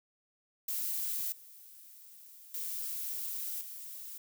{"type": "noise with level steps", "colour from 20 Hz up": "violet", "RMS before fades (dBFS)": [-35, -54, -38, -45], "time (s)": [0.68, 4.18], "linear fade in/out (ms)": 5, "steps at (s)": [1.32, 2.54, 3.61], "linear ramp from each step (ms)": 2, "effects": []}